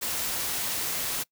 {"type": "noise", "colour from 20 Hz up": "white", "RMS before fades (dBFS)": -30, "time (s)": [0.01, 1.24], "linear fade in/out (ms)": 20, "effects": ["noise-tail reverb RT60 0.1 s tail -23 dB re dry"]}